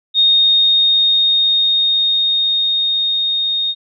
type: tone with level ramp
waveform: sine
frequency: 3702 Hz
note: A#7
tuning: 13 cents flat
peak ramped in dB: -8 to -15 dBFS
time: 0.14-3.75 s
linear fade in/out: 50 ms
effects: none